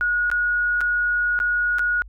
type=tone with dropouts; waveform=sine; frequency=1450 Hz; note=F#6; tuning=35 cents flat; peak=-18 dBFS; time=0.01-2.02 s; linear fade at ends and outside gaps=0 ms; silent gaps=0.301-0.315 / 0.807-0.813 / 1.39-1.401 / 1.785-1.793 s; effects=added 50 Hz sine -39 dBFS peak until 2.08 s